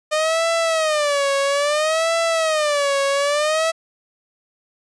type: tone with vibrato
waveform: sawtooth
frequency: 607 Hz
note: D#5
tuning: 43 cents flat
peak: -13 dBFS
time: 0.11-3.72 s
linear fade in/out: 20 ms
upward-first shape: sine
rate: 0.6 Hz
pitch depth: 160 cents each way
effects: resampled to 22050 Hz